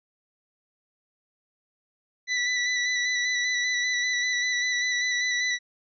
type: tone with vibrato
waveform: sawtooth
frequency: 1975.5 Hz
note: B6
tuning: in tune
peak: -20 dBFS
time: 2.27-5.59 s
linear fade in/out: 50 ms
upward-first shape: square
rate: 5.1 Hz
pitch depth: 17 cents each way
effects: resampled to 16000 Hz